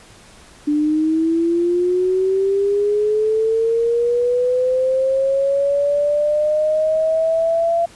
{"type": "linear sweep", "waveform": "sine", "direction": "up", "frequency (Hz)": [293.7, 681], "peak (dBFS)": -14, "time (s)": [0.67, 7.86], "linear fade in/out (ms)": 10, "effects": ["pink hiss -45 dBFS RMS until 7.95 s", "resampled to 24000 Hz"]}